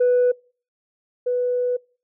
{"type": "tone pair in turn", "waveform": "sine", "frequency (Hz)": [493.9, 493.9], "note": ["B4", "B4"], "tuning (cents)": [0, 0], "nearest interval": "unison", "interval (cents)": 0, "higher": "neither", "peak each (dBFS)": [-12, -18], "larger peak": "first", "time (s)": [[0, 0.32], [1.26, 1.77]], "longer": "second", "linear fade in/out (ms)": 10, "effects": ["noise-tail reverb RT60 0.4 s tail -26 dB re dry", "tanh soft clip ceiling -12 dBFS"]}